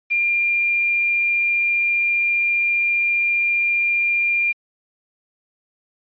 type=tone with quantisation; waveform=sine; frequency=2395 Hz; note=D7; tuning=33 cents sharp; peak=-16 dBFS; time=0.1-4.53 s; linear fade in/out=20 ms; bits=7; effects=resampled to 11025 Hz